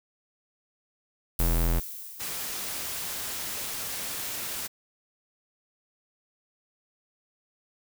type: tone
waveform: square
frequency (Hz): 41.86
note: E1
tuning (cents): +27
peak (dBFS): -23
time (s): 1.39-1.8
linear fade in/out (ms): 10
type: noise with exponential decay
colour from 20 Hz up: violet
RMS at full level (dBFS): -30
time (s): 1.39-3.69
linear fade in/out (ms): 1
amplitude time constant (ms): 500
type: noise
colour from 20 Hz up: white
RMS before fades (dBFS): -34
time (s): 2.19-4.68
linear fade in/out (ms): 20
effects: none